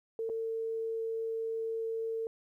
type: tone with dropouts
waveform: sine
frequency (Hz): 450.6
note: A4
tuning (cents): +41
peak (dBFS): -32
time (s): 0.19-2.27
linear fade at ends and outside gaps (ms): 1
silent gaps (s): 0.292-0.298
effects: 12-bit